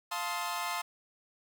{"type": "chord", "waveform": "sawtooth", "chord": "F dominant seventh", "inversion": "none", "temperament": "equal with one note detuned", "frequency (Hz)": [698.5, 880, 1046.5, 1269.9], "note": ["F5", "A5", "C6", "Eb6"], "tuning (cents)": [0, 0, 0, 35], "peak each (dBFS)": [-36, -35, -33, -36], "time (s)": [0.11, 0.82], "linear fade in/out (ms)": 10, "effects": ["10-bit"]}